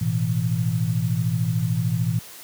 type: chord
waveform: sine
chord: A suspended second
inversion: none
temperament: equal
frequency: 110 / 123.47 / 164.81 Hz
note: A2 / B2 / E3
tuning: 0 / 0 / 0 cents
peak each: -24 dBFS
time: 0.01-2.19 s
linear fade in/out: 5 ms
effects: white hiss -42 dBFS RMS until 2.43 s + high-pass 60 Hz 12 dB/octave